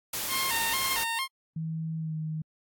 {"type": "noise", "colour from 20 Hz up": "white", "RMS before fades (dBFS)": -32, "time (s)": [0.13, 1.04], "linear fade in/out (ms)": 5}
{"type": "tone with vibrato", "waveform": "15% pulse", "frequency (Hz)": 987.8, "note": "B5", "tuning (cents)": 0, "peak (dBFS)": -22, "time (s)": [0.28, 1.28], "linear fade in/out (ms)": 50, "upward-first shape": "square", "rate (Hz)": 2.2, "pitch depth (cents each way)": 130}
{"type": "tone with pitch glide", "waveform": "sine", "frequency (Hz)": [160.8, 156.76], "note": ["E3", "D#3"], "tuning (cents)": [-43, 13], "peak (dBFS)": -30, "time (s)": [1.56, 2.42], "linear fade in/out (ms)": 5, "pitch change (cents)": -44, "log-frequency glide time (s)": [1.98, 2.15]}
{"effects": ["AAC 64 kbps"]}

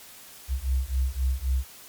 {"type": "beating tone pair", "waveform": "sine", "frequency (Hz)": [63.3, 67.1], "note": ["B1", "C2"], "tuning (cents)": [43, 44], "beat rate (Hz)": 3.8, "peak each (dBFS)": -26, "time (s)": [0.48, 1.65], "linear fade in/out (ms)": 50, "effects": ["white hiss -47 dBFS RMS until 1.88 s", "MP3 96 kbps"]}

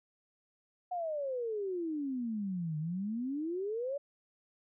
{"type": "exponential two-way sweep", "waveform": "sine", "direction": "down then up", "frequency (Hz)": [736, 150.1, 580], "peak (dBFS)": -33, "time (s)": [0.91, 3.98], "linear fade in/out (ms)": 10, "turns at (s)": 2.78, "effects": []}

